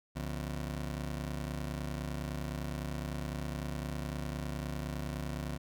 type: ring-modulated tone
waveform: 25% pulse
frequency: 103.83 Hz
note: G#2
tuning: in tune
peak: -29 dBFS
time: 0.15-5.58 s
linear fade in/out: 20 ms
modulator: 37 Hz
effects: none